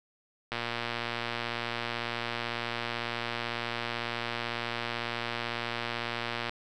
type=click train; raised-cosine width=0.3 ms; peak=-16 dBFS; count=706; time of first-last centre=0.52-6.495 s; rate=118 Hz; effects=none